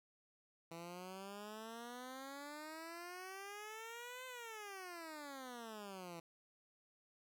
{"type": "exponential two-way sweep", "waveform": "10% pulse", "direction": "up then down", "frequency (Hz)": [164.81, 517, 164.81], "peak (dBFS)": -40, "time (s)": [0.71, 6.2], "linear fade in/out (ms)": 5, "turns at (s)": 4.26, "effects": []}